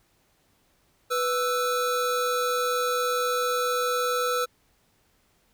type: tone pair together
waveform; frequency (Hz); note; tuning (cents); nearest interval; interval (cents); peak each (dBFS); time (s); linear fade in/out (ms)
square; 494.4 / 1318.5; B4 / E6; +2 / 0; octave + perfect fourth; 1698; -27; 1.1-4.46; 20
effects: pink hiss -66 dBFS RMS until 5.53 s